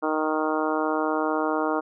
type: harmonic tone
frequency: 155.56 Hz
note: D#3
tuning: in tune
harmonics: 2 / 3 / 4 / 5 / 6 / 7 / 8 / 9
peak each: -27 / -29 / -30 / -31 / -32 / -32 / -33 / -34 dBFS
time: 0.02-1.81 s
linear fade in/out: 20 ms
effects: none